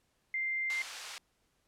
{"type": "tone", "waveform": "sine", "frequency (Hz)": 2093, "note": "C7", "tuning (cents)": 0, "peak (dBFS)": -31, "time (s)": [0.34, 0.82], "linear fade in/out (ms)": 2}
{"type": "band-pass noise", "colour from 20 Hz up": "white", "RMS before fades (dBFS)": -45, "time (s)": [0.7, 1.18], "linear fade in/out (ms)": 0, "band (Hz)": [840, 5500], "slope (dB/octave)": 12}
{"effects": ["pink hiss -75 dBFS RMS until 1.67 s", "low-pass 12000 Hz 12 dB/octave"]}